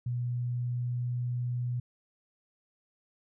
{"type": "tone with pitch glide", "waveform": "sine", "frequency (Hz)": [122, 122.71], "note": ["B2", "B2"], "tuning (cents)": [-21, -11], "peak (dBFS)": -29, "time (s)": [0.06, 1.8], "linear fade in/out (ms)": 5, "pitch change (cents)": 10, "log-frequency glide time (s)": [0.22, 1.34], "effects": []}